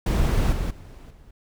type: noise with level steps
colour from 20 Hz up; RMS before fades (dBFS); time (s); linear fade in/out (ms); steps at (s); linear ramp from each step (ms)
brown; -20 / -26 / -42 / -49; 0.06-1.31; 5; 0.52 / 0.7 / 1.1; 10
effects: none